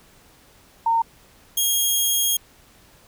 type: tone pair in turn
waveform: sine / 10% pulse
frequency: 915 / 3261 Hz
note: A#5 / G#7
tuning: -32 / -32 cents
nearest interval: octave + minor seventh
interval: 2200 cents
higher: second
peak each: -16 / -10 dBFS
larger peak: second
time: 0.86-1.02 / 1.57-2.37 s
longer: second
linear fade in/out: 5 ms
effects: pink hiss -53 dBFS RMS until 3.07 s